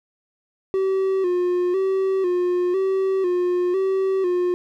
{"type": "tone with vibrato", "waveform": "triangle", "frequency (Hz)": 370, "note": "F#4", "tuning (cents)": 0, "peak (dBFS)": -16, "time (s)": [0.74, 4.54], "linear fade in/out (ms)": 0, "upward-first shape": "square", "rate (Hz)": 1, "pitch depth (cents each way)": 61, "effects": []}